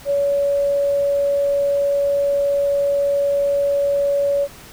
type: tone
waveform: sine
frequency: 565 Hz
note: C#5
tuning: 33 cents sharp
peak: -15 dBFS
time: 0.05-4.48 s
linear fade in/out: 50 ms
effects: pink hiss -41 dBFS RMS until 4.72 s